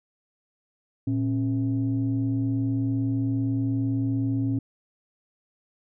sine tone pair together, 114.46 / 272 Hz, A#2 / C#4, -31 / -33 cents, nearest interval octave + minor third, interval 1498 cents, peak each -24 / -24 dBFS, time 1.07-4.59 s, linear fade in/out 5 ms, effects tanh soft clip ceiling -17 dBFS

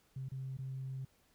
sine tone with dropouts, 132.4 Hz, C3, 21 cents sharp, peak -38 dBFS, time 0.16-1.05 s, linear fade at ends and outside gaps 5 ms, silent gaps 0.287-0.317 / 0.571-0.587 s, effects tanh soft clip ceiling -34 dBFS + pink hiss -71 dBFS RMS until 1.34 s

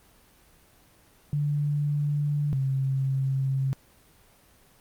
sine tone pair in turn, 146.3 / 134.45 Hz, D3 / C3, -6 / +47 cents, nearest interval minor second, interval 147 cents, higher first, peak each -23 / -23 dBFS, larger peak neither, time 1.33-2.53 / 2.53-3.73 s, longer neither, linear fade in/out 0 ms, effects pink hiss -58 dBFS RMS until 4.8 s + Opus 24 kbps

